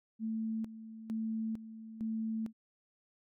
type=tone with tremolo; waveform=sine; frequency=221.9 Hz; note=A3; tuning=15 cents sharp; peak=-33 dBFS; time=0.19-2.53 s; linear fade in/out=50 ms; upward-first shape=square; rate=1.1 Hz; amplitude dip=75%; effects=none